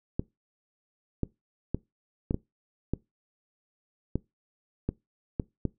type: clicks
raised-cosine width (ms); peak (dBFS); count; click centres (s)
3; -14; 10; 0.195 / 1.233 / 1.746 / 2.309 / 2.344 / 2.936 / 4.156 / 4.89 / 5.398 / 5.653
effects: noise-tail reverb RT60 0.2 s tail -22 dB re dry